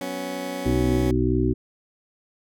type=chord; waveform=20% pulse; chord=F# suspended fourth; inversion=none; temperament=just; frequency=185 / 246.7 / 277.5 Hz; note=F#3 / B3 / C#4; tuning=0 / -2 / +2 cents; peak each=-31 / -30 / -26 dBFS; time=0.01-1.11 s; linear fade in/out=2 ms
type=harmonic tone; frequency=62.7 Hz; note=B1; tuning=27 cents sharp; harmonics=1 / 2 / 4 / 5 / 6; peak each=-25 / -25 / -25 / -25 / -25 dBFS; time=0.65-1.54 s; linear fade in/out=20 ms
effects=none